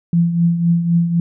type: tone with tremolo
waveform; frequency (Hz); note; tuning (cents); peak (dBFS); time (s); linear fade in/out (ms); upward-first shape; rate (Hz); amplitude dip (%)
sine; 170; F3; -46; -9; 0.13-1.2; 2; triangle; 3.9; 65
effects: none